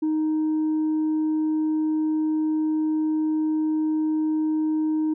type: tone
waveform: sine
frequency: 311.1 Hz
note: D#4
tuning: in tune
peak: -18 dBFS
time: 0.02-5.14 s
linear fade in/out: 10 ms
effects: tanh soft clip ceiling -19 dBFS